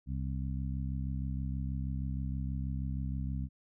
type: harmonic tone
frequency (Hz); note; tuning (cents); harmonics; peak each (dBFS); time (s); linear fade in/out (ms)
66.3; C2; +23; 1 / 2 / 3 / 4; -35 / -37 / -41 / -46; 0.06-3.49; 50
effects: none